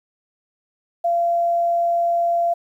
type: tone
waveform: sine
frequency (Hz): 686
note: F5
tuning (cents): -31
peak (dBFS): -16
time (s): 1.04-2.54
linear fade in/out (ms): 10
effects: 9-bit